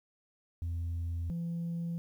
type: tone pair in turn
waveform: sine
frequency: 84.6 / 169.2 Hz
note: E2 / E3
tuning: +45 / +45 cents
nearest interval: octave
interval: 1200 cents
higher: second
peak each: -30 / -31 dBFS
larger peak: first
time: 0.62-1.3 / 1.3-1.98 s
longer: neither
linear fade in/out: 0 ms
effects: tanh soft clip ceiling -31 dBFS + 11-bit